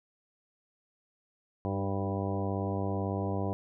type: harmonic tone with a mistuned harmonic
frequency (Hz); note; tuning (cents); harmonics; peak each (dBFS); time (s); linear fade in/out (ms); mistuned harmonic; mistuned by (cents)
98; G2; 0; 1 / 2 / 3 / 4 / 5 / 6 / 7 / 8 / 10; -33 / -36 / -38 / -39 / -40 / -41 / -41 / -42 / -43; 1.65-3.53; 0; 3; +20
effects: none